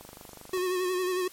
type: click train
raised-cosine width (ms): 1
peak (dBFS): -31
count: 15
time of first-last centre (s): 0.01-0.575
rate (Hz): 24.8
type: tone with vibrato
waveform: square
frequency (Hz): 366.2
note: F#4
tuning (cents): -18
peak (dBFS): -27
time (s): 0.53-1.28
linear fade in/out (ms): 5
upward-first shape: sine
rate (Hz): 11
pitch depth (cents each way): 39
effects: white hiss -51 dBFS RMS until 1.32 s + MP3 64 kbps